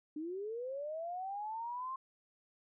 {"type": "linear sweep", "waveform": "sine", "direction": "up", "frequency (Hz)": [293.7, 1068], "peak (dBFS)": -38, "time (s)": [0.16, 1.96], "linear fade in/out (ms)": 5, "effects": []}